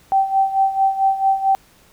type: tone with tremolo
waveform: sine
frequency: 776 Hz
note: G5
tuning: 18 cents flat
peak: -11 dBFS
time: 0.12-1.55 s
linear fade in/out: 0 ms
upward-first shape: sine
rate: 4.5 Hz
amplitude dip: 75%
effects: pink hiss -52 dBFS RMS until 1.92 s